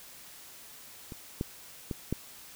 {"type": "clicks", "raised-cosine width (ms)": 3, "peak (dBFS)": [-28, -17, -20, -16], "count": 4, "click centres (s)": [1.122, 1.411, 1.912, 2.126], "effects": ["white hiss -50 dBFS RMS until 2.55 s"]}